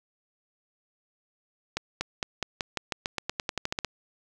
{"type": "accelerating click train", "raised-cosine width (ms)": 0.2, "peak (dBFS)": -11, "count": 17, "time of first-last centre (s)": [1.77, 3.847], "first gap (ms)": 240, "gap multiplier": 0.91, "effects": []}